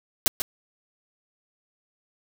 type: noise with echo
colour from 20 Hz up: white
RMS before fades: -19 dBFS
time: 0.26-0.28 s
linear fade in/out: 0 ms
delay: 140 ms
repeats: 1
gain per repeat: -8 dB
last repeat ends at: 0.42 s
effects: none